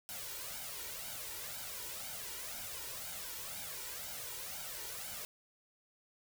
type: noise with flanger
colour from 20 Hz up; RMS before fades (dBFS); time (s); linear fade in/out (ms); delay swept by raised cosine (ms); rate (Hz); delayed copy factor
white; -44; 0.09-5.25; 0; 1.3 to 2.15; 2; +0.7
effects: none